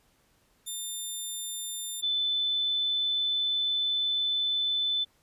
5% pulse / sine tone pair in turn, 3600 / 3514 Hz, A7 / A7, +39 / -3 cents, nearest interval unison, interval 42 cents, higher first, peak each -25 dBFS, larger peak neither, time 0.66-2.02 / 2.02-5.05 s, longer second, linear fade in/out 20 ms, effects pink hiss -67 dBFS RMS until 5.22 s + resampled to 32000 Hz

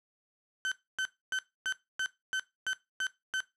35% pulse tone bursts, 1532 Hz, G6, 40 cents flat, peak -28 dBFS, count 9, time 0.65-3.404 s, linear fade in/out 0 ms, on 66 ms, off 270 ms, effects noise-tail reverb RT60 0.2 s tail -17 dB re dry + low-pass 7000 Hz 12 dB/octave

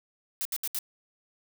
blue noise bursts, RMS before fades -31 dBFS, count 4, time 0.41-0.788 s, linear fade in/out 0 ms, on 42 ms, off 70 ms, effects none

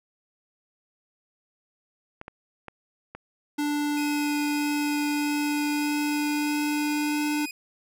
clicks, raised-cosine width 0.5 ms, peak -23 dBFS, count 4, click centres 2.214 / 2.281 / 2.683 / 3.15 s
square tone with pitch glide, 293.7 to 297.5 Hz, D4 to D4, 0 to +22 cents, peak -25 dBFS, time 3.58-7.46 s, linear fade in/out 10 ms, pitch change +22 cents, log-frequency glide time 5.25-7.31 s
sawtooth tone with vibrato, 2506 Hz, D#7, 12 cents sharp, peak -31 dBFS, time 3.97-7.51 s, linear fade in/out 2 ms, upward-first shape sine, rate 1.6 Hz, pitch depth 23 cents each way
effects none

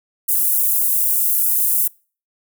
pink high-pass noise, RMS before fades -17 dBFS, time 0.28-1.88 s, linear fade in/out 10 ms, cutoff 11000 Hz, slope 24 dB/octave, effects noise-tail reverb RT60 0.4 s tail -26 dB re dry

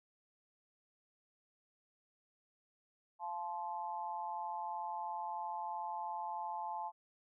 sine tone with amplitude modulation, 869 Hz, A5, 22 cents flat, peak -34 dBFS, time 3.19-6.92 s, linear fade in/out 50 ms, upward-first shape sine, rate 177 Hz, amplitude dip 95%, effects none

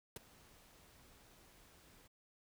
pink noise with ADSR envelope, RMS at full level -43 dBFS, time 0.16-2.08 s, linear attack 4 ms, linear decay 13 ms, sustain -21 dB, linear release 16 ms, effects none

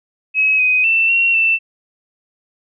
sine tone with pitch steps, 2558 / 2508 / 2674 / 2734 / 2671 Hz, D#7 / D#7 / E7 / F7 / E7, +47 / +13 / +24 / -37 / +22 cents, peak -11 dBFS, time 0.34-1.59 s, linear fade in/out 50 ms, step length 250 ms, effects none

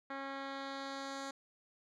10% pulse tone with low-pass filter sweep, 273.2 Hz, C#4, 25 cents flat, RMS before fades -43 dBFS, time 0.1-1.31 s, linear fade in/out 5 ms, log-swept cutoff 2300 to 6900 Hz, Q 1.4, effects none

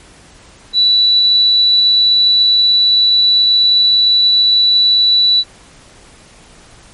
sine tone, 3951 Hz, B7, in tune, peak -7 dBFS, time 0.73-5.44 s, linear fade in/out 50 ms, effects pink hiss -42 dBFS RMS until 6.93 s + MP3 48 kbps

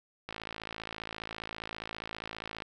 click train, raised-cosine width 0.3 ms, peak -22 dBFS, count 129, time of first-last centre 0.29-2.622 s, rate 54.9 Hz, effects none

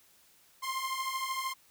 sawtooth beating tone pair, 1046.5 / 1059.5 Hz, C6 / C6, 0 / +21 cents, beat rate 13 Hz, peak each -33 / -31 dBFS, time 0.62-1.54 s, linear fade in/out 20 ms, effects white hiss -63 dBFS RMS until 1.7 s

